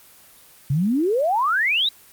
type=exponential sweep; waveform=sine; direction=up; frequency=130 to 3951 Hz; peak=-17 dBFS; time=0.7-1.89 s; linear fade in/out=5 ms; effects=white hiss -49 dBFS RMS until 2.12 s + Opus 24 kbps